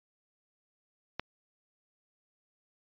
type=click; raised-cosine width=0.3 ms; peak=-17 dBFS; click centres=1.196 s; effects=resampled to 11025 Hz